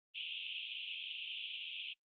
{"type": "band-pass noise", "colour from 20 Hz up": "white", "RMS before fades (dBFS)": -44, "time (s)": [0.14, 1.94], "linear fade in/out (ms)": 20, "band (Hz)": [2500, 3400], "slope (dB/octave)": 96, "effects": ["noise-tail reverb RT60 0.1 s tail -26 dB re dry", "Opus 32 kbps"]}